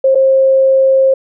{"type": "tone with dropouts", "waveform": "sine", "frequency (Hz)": 533, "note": "C5", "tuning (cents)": 32, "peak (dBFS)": -6, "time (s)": [0.04, 1.14], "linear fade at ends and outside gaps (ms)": 5, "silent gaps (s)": [0.148, 0.154], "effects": []}